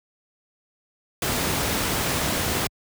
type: noise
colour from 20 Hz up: pink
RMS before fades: -24 dBFS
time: 1.22-2.67 s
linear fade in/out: 2 ms
effects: high-pass 60 Hz 12 dB/octave